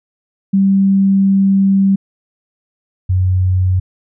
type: tone pair in turn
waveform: sine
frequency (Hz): 194.9 / 92.41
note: G3 / F#2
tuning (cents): -10 / -2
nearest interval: octave + minor second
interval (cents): 1292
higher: first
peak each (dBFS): -8 / -10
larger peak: first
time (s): 0.53-1.96 / 3.09-3.8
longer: first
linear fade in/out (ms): 10
effects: none